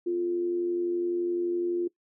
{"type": "tone with amplitude modulation", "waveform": "sine", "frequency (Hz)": 349.2, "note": "F4", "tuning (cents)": 0, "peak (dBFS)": -23, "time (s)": [0.06, 1.88], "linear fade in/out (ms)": 10, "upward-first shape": "sine", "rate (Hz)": 91.8, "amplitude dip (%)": 40, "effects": ["noise-tail reverb RT60 0.1 s tail -21 dB re dry"]}